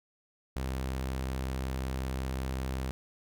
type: tone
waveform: sawtooth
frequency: 65.4 Hz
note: C2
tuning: in tune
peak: -28 dBFS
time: 0.56-2.91 s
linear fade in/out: 0 ms
effects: none